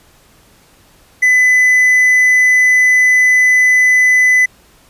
triangle tone, 2005 Hz, B6, 26 cents sharp, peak -5 dBFS, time 1.22-4.46 s, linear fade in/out 10 ms, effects pink hiss -48 dBFS RMS until 4.89 s + resampled to 32000 Hz

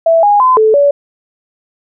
sine tone with pitch steps, 660 / 822 / 1022 / 436.4 / 571 Hz, E5 / G#5 / C6 / A4 / D5, +2 / -18 / -41 / -14 / -49 cents, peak -5 dBFS, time 0.06-0.91 s, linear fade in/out 5 ms, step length 170 ms, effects none

